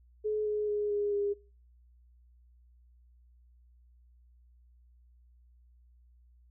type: tone with pitch steps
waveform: sine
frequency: 426.3 / 421.2 / 416.1 / 411.1 / 406.1 Hz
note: G#4 / G#4 / G#4 / G#4 / G#4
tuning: +45 / +24 / +3 / -18 / -39 cents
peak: -28 dBFS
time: 0.24-1.34 s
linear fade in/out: 20 ms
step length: 220 ms
effects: noise-tail reverb RT60 0.4 s tail -24 dB re dry + added 60 Hz sine -58 dBFS peak until 6.5 s